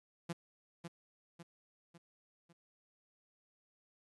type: tone with echo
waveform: sawtooth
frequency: 170 Hz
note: F3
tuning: 46 cents flat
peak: -33 dBFS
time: 0.29-0.33 s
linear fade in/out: 10 ms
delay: 550 ms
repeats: 4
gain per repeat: -6 dB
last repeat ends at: 2.53 s
effects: AAC 32 kbps